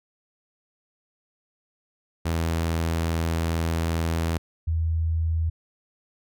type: tone pair in turn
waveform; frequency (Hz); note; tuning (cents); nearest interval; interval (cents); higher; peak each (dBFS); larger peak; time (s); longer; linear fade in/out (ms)
sawtooth / sine; 82.41 / 81.37; E2 / E2; 0 / -22; unison; 22; first; -19 / -21; first; 2.25-4.38 / 4.67-5.5; first; 10
effects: none